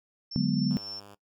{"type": "tone with tremolo", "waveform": "sine", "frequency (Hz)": 5390, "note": "E8", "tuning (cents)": 38, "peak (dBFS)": -36, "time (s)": [0.31, 1], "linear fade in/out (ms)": 5, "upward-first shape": "sine", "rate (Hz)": 3.7, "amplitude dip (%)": 40}
{"type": "chord", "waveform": "sine", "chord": "G# half-diminished seventh", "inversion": "second", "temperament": "equal", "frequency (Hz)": [146.83, 185, 207.7, 246.9], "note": ["D3", "F#3", "G#3", "B3"], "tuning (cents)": [0, 0, 0, 0], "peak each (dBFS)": -29, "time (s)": [0.36, 0.77], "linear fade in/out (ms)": 0}
{"type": "tone", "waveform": "5% pulse", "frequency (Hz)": 101.3, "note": "G#2", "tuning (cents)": -43, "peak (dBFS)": -37, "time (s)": [0.7, 1.15], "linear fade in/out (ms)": 10}
{"effects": ["noise-tail reverb RT60 0.1 s tail -20 dB re dry"]}